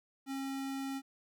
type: tone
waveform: square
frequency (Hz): 270.9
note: C#4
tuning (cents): -40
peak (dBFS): -37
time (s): 0.26-1.02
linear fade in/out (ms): 50
effects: 13-bit